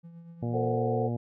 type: tone with tremolo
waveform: triangle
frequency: 168.3 Hz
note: E3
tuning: 36 cents sharp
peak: -40 dBFS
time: 0.03-0.77 s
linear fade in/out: 20 ms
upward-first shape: triangle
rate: 8.4 Hz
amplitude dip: 50%
type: harmonic tone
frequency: 118.5 Hz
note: A#2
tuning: 29 cents sharp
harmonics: 1 / 2 / 3 / 4 / 5 / 6 / 7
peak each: -30 / -33 / -39 / -41 / -42 / -45 / -48 dBFS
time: 0.42-1.17 s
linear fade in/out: 10 ms
type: chord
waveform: sine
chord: F# diminished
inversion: first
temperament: equal with one note detuned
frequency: 447.2 / 523.3 / 740 Hz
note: A4 / C5 / F#5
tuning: +28 / 0 / 0 cents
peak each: -30 / -33 / -33 dBFS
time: 0.53-1.09 s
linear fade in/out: 20 ms
effects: none